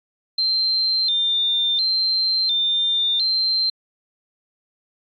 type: tone with vibrato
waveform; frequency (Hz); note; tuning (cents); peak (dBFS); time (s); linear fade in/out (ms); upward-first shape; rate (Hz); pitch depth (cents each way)
sine; 3859; B7; -41; -17; 0.38-3.7; 5; square; 0.71; 120
effects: AAC 48 kbps